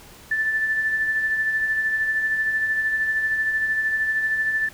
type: tone with tremolo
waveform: sine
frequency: 1760 Hz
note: A6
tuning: in tune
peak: -18 dBFS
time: 0.31-4.69 s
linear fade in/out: 5 ms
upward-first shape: sine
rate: 13 Hz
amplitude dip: 40%
effects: pink hiss -46 dBFS RMS until 4.73 s